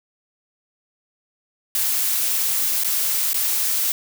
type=noise with dropouts; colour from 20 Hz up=blue; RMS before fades=-21 dBFS; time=1.75-3.92 s; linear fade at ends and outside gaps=1 ms; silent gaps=2.836-2.845 / 3.332-3.343 s; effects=none